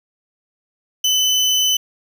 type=tone; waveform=30% pulse; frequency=3018 Hz; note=F#7; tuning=34 cents sharp; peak=-11 dBFS; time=1.04-1.77 s; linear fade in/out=5 ms; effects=none

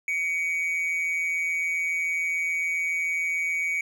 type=tone with amplitude modulation; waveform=triangle; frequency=2254 Hz; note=C#7; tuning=28 cents sharp; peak=-20 dBFS; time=0.08-3.81 s; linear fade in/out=2 ms; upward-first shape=sine; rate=167 Hz; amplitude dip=55%; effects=none

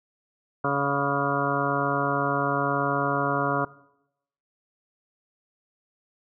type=harmonic tone with a mistuned harmonic; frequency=140.9 Hz; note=C#3; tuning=29 cents sharp; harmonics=1 / 2 / 3 / 4 / 5 / 7 / 8 / 9 / 10; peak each=-31 / -31 / -31 / -31 / -31 / -31 / -31 / -31 / -31 dBFS; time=0.64-3.65 s; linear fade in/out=5 ms; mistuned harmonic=9; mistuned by=-45 cents; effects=noise-tail reverb RT60 0.8 s tail -19 dB re dry

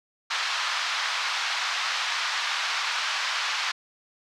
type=band-pass noise; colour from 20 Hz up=pink; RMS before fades=-28 dBFS; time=0.3-3.72 s; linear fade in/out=10 ms; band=1000 to 5300 Hz; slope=24 dB/octave; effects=none

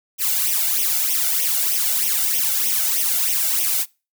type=noise with flanger; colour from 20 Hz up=blue; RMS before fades=-20 dBFS; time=0.18-3.86 s; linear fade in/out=50 ms; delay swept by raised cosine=0.33 to 1.43 ms; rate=3.2 Hz; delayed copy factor=+0.95; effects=noise-tail reverb RT60 0.3 s tail -24 dB re dry

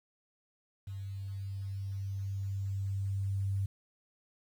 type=tone with level ramp; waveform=sine; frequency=98 Hz; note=G2; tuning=in tune; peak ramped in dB=-38 to -29 dBFS; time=0.87-3.66 s; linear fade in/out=5 ms; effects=10-bit

